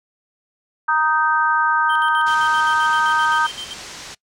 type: chord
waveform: sine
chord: Eb major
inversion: second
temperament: just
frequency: 933.4 / 1244.5 / 1555.6 Hz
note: Bb5 / Eb6 / G6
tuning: +2 / 0 / -14 cents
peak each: -19 dBFS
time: 0.88-3.47 s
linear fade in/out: 10 ms
type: tone with tremolo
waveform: triangle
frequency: 3136 Hz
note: G7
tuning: in tune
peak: -26 dBFS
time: 1.89-3.74 s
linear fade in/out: 10 ms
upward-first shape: square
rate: 7.7 Hz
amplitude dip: 80%
type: low-pass noise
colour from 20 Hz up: white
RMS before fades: -36 dBFS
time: 2.26-4.15 s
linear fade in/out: 10 ms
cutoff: 6900 Hz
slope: 24 dB/octave
effects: noise-tail reverb RT60 0.1 s tail -23 dB re dry